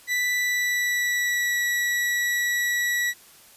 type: tone with pitch glide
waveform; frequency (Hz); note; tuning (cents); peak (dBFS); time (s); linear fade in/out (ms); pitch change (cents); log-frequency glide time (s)
40% pulse; 1975.5 to 1938.2; B6 to B6; 0 to -33; -21; 0.07-3.14; 50; -33; 0.36-1.6
effects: white hiss -51 dBFS RMS until 3.56 s + resampled to 32000 Hz